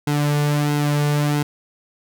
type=tone with flanger; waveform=sawtooth; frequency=146.83 Hz; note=D3; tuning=in tune; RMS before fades=-19 dBFS; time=0.07-1.43 s; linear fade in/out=5 ms; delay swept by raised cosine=1.7 to 3.1 ms; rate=1.5 Hz; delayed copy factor=-0.6; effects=none